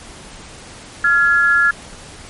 sine tone pair together, 1391 / 1690.7 Hz, F6 / G#6, -7 / +30 cents, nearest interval minor third, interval 337 cents, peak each -13 dBFS, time 1.04-1.71 s, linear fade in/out 5 ms, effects pink hiss -37 dBFS RMS until 2.29 s + MP3 48 kbps

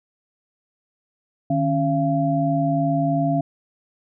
sine tone cluster, 153.3 / 276 / 683 Hz, D#3 / C#4 / F5, -25 / -7 / -39 cents, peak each -22 dBFS, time 1.5-3.41 s, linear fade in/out 5 ms, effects none

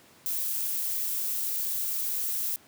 violet noise, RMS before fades -30 dBFS, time 0.26-2.56 s, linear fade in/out 0 ms, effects pink hiss -56 dBFS RMS until 2.67 s + high-pass 150 Hz 12 dB/octave

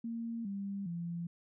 sine tone with pitch steps, 230.6 / 198.44 / 170.77 Hz, A#3 / G3 / F3, -19 / +21 / -39 cents, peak -36 dBFS, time 0.04-1.27 s, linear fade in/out 5 ms, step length 410 ms, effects none

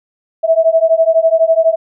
sine beating tone pair, 646 / 658 Hz, E5 / E5, -35 / -3 cents, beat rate 12 Hz, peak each -11 dBFS, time 0.43-1.76 s, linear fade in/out 20 ms, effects none

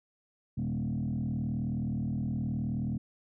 sine tone with frequency modulation, 171.2 Hz, F3, 34 cents flat, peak -28 dBFS, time 0.57-2.98 s, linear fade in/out 10 ms, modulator 39.1 Hz, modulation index 2, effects tanh soft clip ceiling -26 dBFS

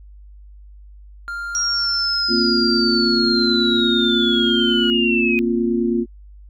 triangle tone with pitch glide, 1396.9 to 1427.9 Hz, F6 to F6, 0 to +38 cents, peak -23 dBFS, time 1.28-4.9 s, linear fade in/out 0 ms, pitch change +38 cents, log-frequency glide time 3.15-4.55 s
sine linear sweep, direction down, 5670 to 2489 Hz, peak -18 dBFS, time 1.55-5.39 s, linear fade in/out 0 ms
sine chord, Bb suspended second, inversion none, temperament just, 233.1 / 262.2 / 349.6 Hz, Bb3 / C4 / F4, 0 / +4 / +2 cents, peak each -19 / -24 / -20 dBFS, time 2.28-6.06 s, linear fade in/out 50 ms
effects added 50 Hz sine -39 dBFS peak until 6.49 s

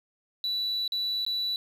sine tone with dropouts, 3951 Hz, B7, in tune, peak -25 dBFS, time 0.44-1.56 s, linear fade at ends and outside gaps 1 ms, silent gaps 0.878-0.921 / 1.25-1.264 s, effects tanh soft clip ceiling -24 dBFS + 9-bit

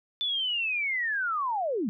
sine linear sweep, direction down, 3520 to 185 Hz, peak -26 dBFS, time 0.21-1.89 s, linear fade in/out 0 ms, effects none

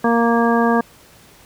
harmonic tone, 233.1 Hz, A#3, in tune, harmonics 1 / 2 / 3 / 4 / 5 / 7, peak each -16 / -19 / -21 / -22 / -23 / -24 dBFS, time 0.04-0.81 s, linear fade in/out 5 ms, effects pink hiss -47 dBFS RMS until 1.45 s + high-pass 60 Hz 12 dB/octave

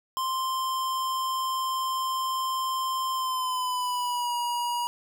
square tone with pitch glide, 1046.5 to 959.6 Hz, C6 to A#5, 0 to +50 cents, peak -27 dBFS, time 0.17-4.87 s, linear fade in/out 0 ms, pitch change -150 cents, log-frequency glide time 3.13-4.35 s, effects none

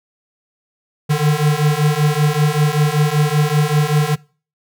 square beating tone pair, 146.83 / 152.03 Hz, D3 / D#3, 0 / -40 cents, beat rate 5.2 Hz, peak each -17 / -16 dBFS, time 1.09-4.16 s, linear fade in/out 20 ms, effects noise-tail reverb RT60 0.4 s tail -24 dB re dry

